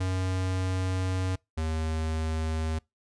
square tone pair in turn, 93.1 / 79.45 Hz, F#2 / D#2, +11 / +37 cents, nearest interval minor third, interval 274 cents, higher first, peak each -27 / -28 dBFS, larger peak first, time 0-1.36 / 1.57-2.79 s, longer first, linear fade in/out 10 ms, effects noise-tail reverb RT60 0.2 s tail -25 dB re dry + resampled to 22050 Hz

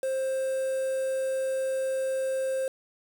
triangle tone with quantisation, 528 Hz, C5, 16 cents sharp, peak -24 dBFS, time 0.03-2.68 s, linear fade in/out 2 ms, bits 7, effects none

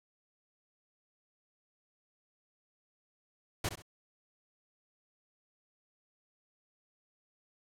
pink noise with echo, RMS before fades -33 dBFS, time 3.64-3.69 s, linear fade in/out 5 ms, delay 66 ms, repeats 2, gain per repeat -10 dB, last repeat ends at 3.822 s, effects low-pass 12000 Hz 12 dB/octave

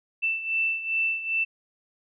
sine beating tone pair, 2662 / 2664.5 Hz, E7 / E7, +16 / +18 cents, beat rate 2.5 Hz, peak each -25 / -30 dBFS, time 0.22-1.45 s, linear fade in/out 20 ms, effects none

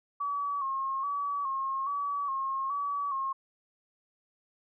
sine tone with vibrato, 1108.7 Hz, C#6, in tune, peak -29 dBFS, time 0.2-3.33 s, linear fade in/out 10 ms, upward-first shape square, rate 1.2 Hz, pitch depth 50 cents each way, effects none

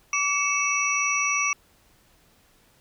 sine tone cluster, 1149 / 2237 / 2636 / 5820 Hz, D6 / C#7 / E7 / F#8, -38 / +15 / -1 / -29 cents, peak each -27 dBFS, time 0.13-1.53 s, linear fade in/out 2 ms, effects pink hiss -60 dBFS RMS until 2.8 s

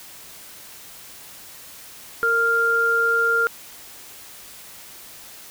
sine tone pair together, 460 / 1396.9 Hz, A#4 / F6, -23 / 0 cents, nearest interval octave + perfect fifth, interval 1923 cents, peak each -24 / -17 dBFS, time 2.23-3.47 s, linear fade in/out 0 ms, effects white hiss -42 dBFS RMS until 5.5 s

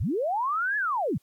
sine linear two-way sweep, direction up then down, 56.6 to 1734 to 88.2 Hz, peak -24 dBFS, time 0-1.18 s, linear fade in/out 10 ms, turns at 0.77 s, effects white hiss -68 dBFS RMS until 1.22 s + AAC 64 kbps

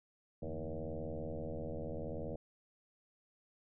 sine tone with frequency modulation, 234.2 Hz, A#3, 8 cents sharp, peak -38 dBFS, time 0.42-2.36 s, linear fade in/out 5 ms, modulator 80.6 Hz, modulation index 4.7, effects none

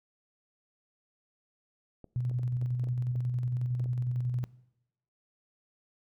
clicks, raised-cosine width 2 ms, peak -34 dBFS, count 9, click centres 2.043 / 2.313 / 2.394 / 2.624 / 2.837 / 2.872 / 3.155 / 3.803 / 3.859 s
sine tone with tremolo, 123.6 Hz, B2, 2 cents sharp, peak -27 dBFS, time 2.16-4.44 s, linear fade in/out 0 ms, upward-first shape square, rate 11 Hz, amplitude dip 30%
effects noise-tail reverb RT60 0.9 s tail -21 dB re dry

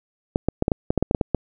clicks, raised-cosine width 2 ms, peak -5 dBFS, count 12, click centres 0.359 / 0.486 / 0.624 / 0.681 / 0.718 / 0.905 / 0.977 / 1.026 / 1.111 / 1.148 / 1.212 / 1.347 s, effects none

